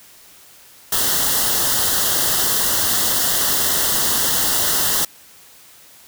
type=band-stop noise; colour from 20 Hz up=white; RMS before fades=-18 dBFS; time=0.92-5.05 s; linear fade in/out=5 ms; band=2000 to 2800 Hz; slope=96 dB/octave; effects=white hiss -46 dBFS RMS until 6.07 s